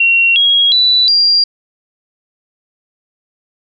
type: tone with pitch steps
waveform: sine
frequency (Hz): 2740 / 3296 / 3966 / 4771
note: F7 / G#7 / B7 / D8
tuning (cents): -34 / -14 / +7 / +26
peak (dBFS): -7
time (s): 0-1.44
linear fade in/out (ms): 5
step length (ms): 360
effects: none